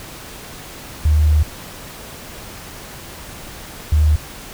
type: tone pair in turn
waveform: sine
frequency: 76.2 / 76.2 Hz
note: D#2 / D#2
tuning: -36 / -36 cents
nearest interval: unison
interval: 0 cents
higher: neither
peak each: -10 dBFS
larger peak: neither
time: 1.05-1.43 / 3.92-4.16 s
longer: first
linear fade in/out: 5 ms
effects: pink hiss -35 dBFS RMS until 4.53 s